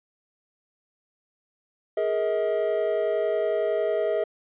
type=chord; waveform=triangle; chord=Ab suspended second; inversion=none; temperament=equal with one note detuned; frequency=415.3 / 466.2 / 638.6 Hz; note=Ab4 / Bb4 / Eb5; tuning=0 / 0 / +45 cents; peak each=-25 / -27 / -23 dBFS; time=1.97-4.24 s; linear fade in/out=5 ms; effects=resampled to 8000 Hz